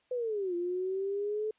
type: linear two-way sweep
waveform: sine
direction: down then up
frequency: 510 to 344.5 to 435.2 Hz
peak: -30 dBFS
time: 0.11-1.51 s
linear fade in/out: 5 ms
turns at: 0.55 s
effects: white hiss -71 dBFS RMS until 1.58 s + resampled to 8000 Hz